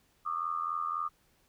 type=tone with amplitude modulation; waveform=sine; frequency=1211 Hz; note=D#6; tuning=47 cents flat; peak=-27 dBFS; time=0.25-1.09 s; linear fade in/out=20 ms; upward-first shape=sine; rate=83.8 Hz; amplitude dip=85%; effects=pink hiss -69 dBFS RMS until 1.48 s